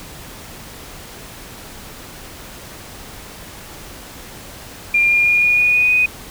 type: tone with pitch steps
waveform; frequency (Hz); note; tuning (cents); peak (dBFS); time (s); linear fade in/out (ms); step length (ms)
sine; 2397 / 2412 / 2428 / 2443 / 2459 / 2474 / 2490; D7 / D7 / D#7 / D#7 / D#7 / D#7 / D#7; +35 / +46 / -43 / -32 / -21 / -10 / +1; -11; 4.94-6.06; 5; 160
effects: pink hiss -36 dBFS RMS until 6.3 s